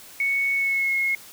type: tone with pitch glide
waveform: sine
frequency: 2217 to 2165 Hz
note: C#7 to C#7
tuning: 0 to -41 cents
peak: -20 dBFS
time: 0.2-1.15 s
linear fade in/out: 2 ms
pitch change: -41 cents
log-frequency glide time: 0.54-0.94 s
effects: white hiss -45 dBFS RMS until 1.32 s